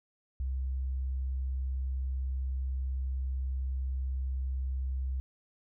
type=tone; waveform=sine; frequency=65.41 Hz; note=C2; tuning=in tune; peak=-30 dBFS; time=0.4-5.2 s; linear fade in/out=0 ms; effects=none